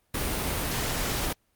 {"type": "noise", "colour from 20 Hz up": "pink", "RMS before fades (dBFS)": -29, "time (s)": [0.14, 1.33], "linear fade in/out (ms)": 5, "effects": ["pink hiss -70 dBFS RMS until 1.55 s", "Opus 32 kbps"]}